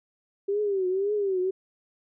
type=tone with vibrato; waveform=sine; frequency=392 Hz; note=G4; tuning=in tune; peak=-23 dBFS; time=0.48-1.51 s; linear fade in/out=10 ms; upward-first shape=triangle; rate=1.9 Hz; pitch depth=140 cents each way; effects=none